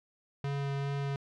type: tone with vibrato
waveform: square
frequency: 139.9 Hz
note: C#3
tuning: 16 cents sharp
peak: -32 dBFS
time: 0.44-1.16 s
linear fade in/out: 2 ms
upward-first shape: sine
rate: 2.5 Hz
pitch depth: 9 cents each way
effects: low-pass 4000 Hz 12 dB/octave + 12-bit